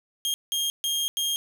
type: tone bursts at uneven times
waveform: sawtooth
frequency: 3227 Hz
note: G7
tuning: 50 cents sharp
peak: -21 dBFS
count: 4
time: 0.25-0.34 / 0.52-0.7 / 0.84-1.08 / 1.17-1.36 s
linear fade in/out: 0 ms
effects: none